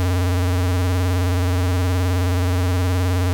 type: tone with vibrato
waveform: square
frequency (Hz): 90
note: F#2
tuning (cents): -47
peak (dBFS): -17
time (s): 0-3.33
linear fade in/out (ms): 0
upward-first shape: square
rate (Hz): 19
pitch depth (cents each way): 50
effects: none

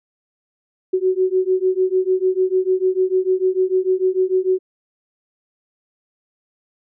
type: beating tone pair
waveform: sine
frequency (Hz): 369.8 / 376.5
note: F#4 / F#4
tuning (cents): -1 / +30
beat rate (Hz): 6.7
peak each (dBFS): -18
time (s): 0.93-4.59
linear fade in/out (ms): 10
effects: none

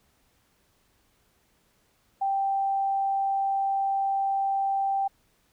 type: tone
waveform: sine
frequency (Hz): 784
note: G5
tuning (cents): 0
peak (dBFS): -23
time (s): 2.21-5.08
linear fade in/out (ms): 10
effects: pink hiss -67 dBFS RMS until 5.52 s

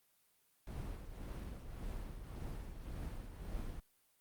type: noise with tremolo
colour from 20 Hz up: brown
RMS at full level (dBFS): -42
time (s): 0.67-3.8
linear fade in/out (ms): 2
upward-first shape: triangle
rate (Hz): 1.8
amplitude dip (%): 60
effects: white hiss -74 dBFS RMS until 4.2 s + Opus 32 kbps

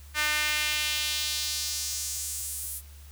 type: tone with high-pass filter sweep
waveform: sawtooth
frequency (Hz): 301.4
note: D4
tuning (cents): +45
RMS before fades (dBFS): -30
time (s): 0.14-2.82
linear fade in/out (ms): 50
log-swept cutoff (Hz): 1700 to 11000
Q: 1.6
effects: added 72 Hz sine -45 dBFS peak until 3.11 s + white hiss -55 dBFS RMS until 3.11 s

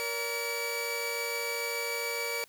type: tone cluster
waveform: sawtooth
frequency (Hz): 469.6 / 572 / 2295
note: A#4 / D5 / D7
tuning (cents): +13 / -46 / -40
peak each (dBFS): -32 / -36 / -30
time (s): 0-2.44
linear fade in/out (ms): 0
effects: white hiss -60 dBFS RMS until 2.48 s

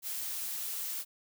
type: noise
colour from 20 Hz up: blue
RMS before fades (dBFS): -37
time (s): 0.02-1.05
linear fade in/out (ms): 50
effects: none

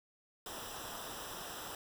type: noise with comb filter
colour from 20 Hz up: pink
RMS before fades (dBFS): -45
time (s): 0.46-1.75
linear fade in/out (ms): 2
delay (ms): 0.45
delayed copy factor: -0.75
effects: none

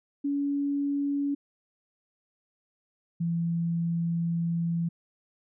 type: tone pair in turn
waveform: sine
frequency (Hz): 283.3 / 168.45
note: C#4 / E3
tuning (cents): +38 / +38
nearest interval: major sixth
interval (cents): 900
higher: first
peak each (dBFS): -25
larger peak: neither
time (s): 0.24-1.35 / 3.2-4.89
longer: second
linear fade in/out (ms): 10
effects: none

